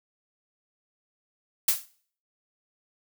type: noise with exponential decay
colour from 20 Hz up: blue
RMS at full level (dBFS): -17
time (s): 1.68-1.86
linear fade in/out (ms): 5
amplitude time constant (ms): 39
effects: noise-tail reverb RT60 0.5 s tail -19 dB re dry